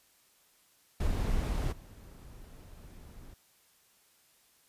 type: noise with level steps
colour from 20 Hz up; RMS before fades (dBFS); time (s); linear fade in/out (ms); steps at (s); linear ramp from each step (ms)
brown; -31 / -50; 1-3.34; 5; 1.71; 20
effects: white hiss -66 dBFS RMS until 4.68 s + resampled to 32000 Hz